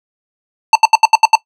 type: tone bursts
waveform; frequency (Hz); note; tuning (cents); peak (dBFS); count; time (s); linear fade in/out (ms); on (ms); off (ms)
square; 890; A5; +20; -3; 7; 0.73-1.354; 2; 24; 76
effects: noise-tail reverb RT60 0.1 s tail -18 dB re dry + low-pass 6000 Hz 12 dB/octave